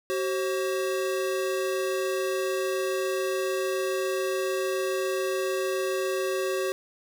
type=tone pair together; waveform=square; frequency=379 / 536 Hz; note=F#4 / C5; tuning=+42 / +42 cents; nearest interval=tritone; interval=600 cents; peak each=-28 / -31 dBFS; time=0.1-6.72 s; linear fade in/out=0 ms; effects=none